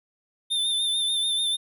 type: tone with vibrato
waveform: square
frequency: 3582 Hz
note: A7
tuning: 30 cents sharp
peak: -23 dBFS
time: 0.5-1.57 s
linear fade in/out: 20 ms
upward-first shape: sine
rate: 6.8 Hz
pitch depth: 37 cents each way
effects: none